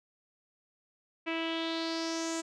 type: tone with low-pass filter sweep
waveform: sawtooth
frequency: 327.9 Hz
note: E4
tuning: 9 cents flat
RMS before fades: -34 dBFS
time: 1.26-2.42 s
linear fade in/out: 20 ms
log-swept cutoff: 2500 to 7500 Hz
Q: 4.2
effects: none